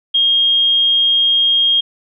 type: tone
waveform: sine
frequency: 3240 Hz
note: G#7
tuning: 43 cents flat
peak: -10 dBFS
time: 0.14-1.81 s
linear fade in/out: 10 ms
effects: none